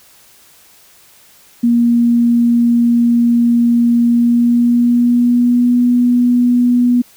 sine tone with pitch glide, 236.7 to 244.2 Hz, A#3 to B3, +27 to -19 cents, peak -8 dBFS, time 1.63-7.02 s, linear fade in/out 10 ms, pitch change +54 cents, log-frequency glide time 4.06-5.79 s, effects white hiss -46 dBFS RMS until 7.16 s

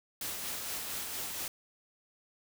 white noise with tremolo, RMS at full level -37 dBFS, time 0.21-1.48 s, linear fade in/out 2 ms, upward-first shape sine, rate 4.3 Hz, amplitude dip 30%, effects none

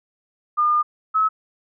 sine tone pair in turn, 1211 / 1290.1 Hz, D#6 / E6, -47 / -38 cents, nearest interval minor second, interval 109 cents, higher second, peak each -15 dBFS, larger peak neither, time 0.57-0.83 / 1.14-1.29 s, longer first, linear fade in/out 20 ms, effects none

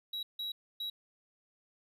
triangle tone bursts at uneven times, 3875 Hz, B7, 34 cents flat, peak -34 dBFS, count 3, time 0.13-0.23 / 0.39-0.52 / 0.8-0.9 s, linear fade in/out 5 ms, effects none

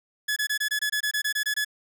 sawtooth tone bursts, 1705 Hz, G#6, 45 cents sharp, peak -20 dBFS, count 13, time 0.28-1.648 s, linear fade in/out 10 ms, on 84 ms, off 23 ms, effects none

